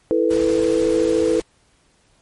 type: chord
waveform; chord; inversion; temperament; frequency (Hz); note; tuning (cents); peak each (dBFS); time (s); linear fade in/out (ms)
sine; E suspended fourth; none; equal; 329.6 / 440 / 493.9; E4 / A4 / B4; 0 / 0 / 0; -19; 0.11-1.4; 0
type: noise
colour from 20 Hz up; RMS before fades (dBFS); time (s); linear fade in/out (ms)
pink; -33; 0.3-1.42; 10
effects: pink hiss -59 dBFS RMS until 2.21 s + MP3 48 kbps